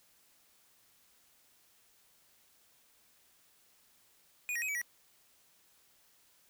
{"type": "tone with pitch steps", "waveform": "square", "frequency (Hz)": [2462, 1885, 2531, 2287, 1928], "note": ["D#7", "A#6", "D#7", "D7", "B6"], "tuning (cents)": [-19, 19, 29, -47, -42], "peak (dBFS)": -34, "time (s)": [4.49, 4.815], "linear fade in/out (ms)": 0, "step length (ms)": 65, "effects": ["white hiss -67 dBFS RMS until 6.49 s"]}